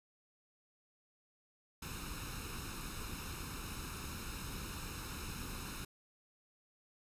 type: noise with comb filter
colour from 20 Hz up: pink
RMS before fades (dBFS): -44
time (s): 1.82-5.85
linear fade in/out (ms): 5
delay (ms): 0.76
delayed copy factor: +0.7
effects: resampled to 32000 Hz